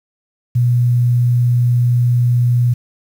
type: tone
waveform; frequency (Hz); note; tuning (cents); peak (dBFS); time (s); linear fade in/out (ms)
sine; 121.7; B2; -25; -10; 0.55-2.74; 10
effects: 7-bit